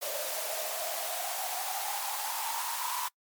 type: noise with high-pass filter sweep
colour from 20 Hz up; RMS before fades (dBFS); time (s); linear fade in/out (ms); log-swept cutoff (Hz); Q
white; -34; 0.01-3.09; 20; 570 to 990; 9.1
effects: noise-tail reverb RT60 0.1 s tail -25 dB re dry + MP3 96 kbps